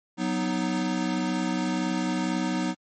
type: chord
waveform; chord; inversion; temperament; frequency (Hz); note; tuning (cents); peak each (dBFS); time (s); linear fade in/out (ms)
square; B major; second; equal; 185 / 246.9 / 311.1; F#3 / B3 / D#4; 0 / 0 / 0; -30; 0.17-2.75; 50
effects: MP3 32 kbps